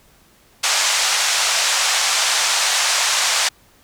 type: band-pass noise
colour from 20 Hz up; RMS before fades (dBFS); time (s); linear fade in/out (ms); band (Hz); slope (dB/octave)
white; -18; 0.63-3.49; 10; 660 to 7500; 24
effects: pink hiss -53 dBFS RMS until 3.83 s